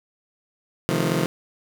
20% pulse chord, F dominant seventh, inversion second, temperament just, 130.96 / 157.15 / 174.61 / 218.3 Hz, C3 / Eb3 / F3 / A3, +2 / +18 / 0 / -13 cents, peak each -23 / -20 / -20 / -24 dBFS, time 0.89-1.26 s, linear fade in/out 0 ms, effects none

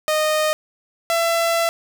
sawtooth tone pair in turn, 617 / 671 Hz, D#5 / E5, -15 / +31 cents, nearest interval minor second, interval 146 cents, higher second, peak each -13 dBFS, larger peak neither, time 0.08-0.53 / 1.1-1.69 s, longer second, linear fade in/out 0 ms, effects none

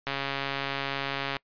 click train, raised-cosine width 0.3 ms, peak -14 dBFS, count 180, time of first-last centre 0.07-1.367 s, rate 138 Hz, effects noise-tail reverb RT60 0.1 s tail -25 dB re dry + resampled to 11025 Hz

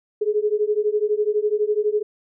sine beating tone pair, 415.3 / 427.3 Hz, G#4 / G#4, 0 / +49 cents, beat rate 12 Hz, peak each -21 dBFS, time 0.21-2.03 s, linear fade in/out 10 ms, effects none

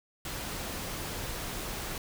pink noise, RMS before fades -37 dBFS, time 0.25-1.98 s, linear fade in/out 2 ms, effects none

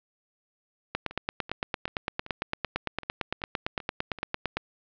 two click trains, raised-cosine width 0.3 ms, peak -11 / -24 dBFS, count 33 / 9, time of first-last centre 0.95-4.57 / 1.11-4.187 s, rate 8.84 / 2.6 Hz, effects low-pass 4000 Hz 12 dB/octave

